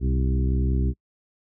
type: harmonic tone with a mistuned harmonic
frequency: 65.41 Hz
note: C2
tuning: in tune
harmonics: 1 / 2 / 3 / 4 / 5 / 6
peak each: -21 / -27 / -31 / -33 / -35 / -37 dBFS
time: 0-0.94 s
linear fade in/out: 50 ms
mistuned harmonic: 2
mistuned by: -53 cents
effects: noise-tail reverb RT60 0.1 s tail -25 dB re dry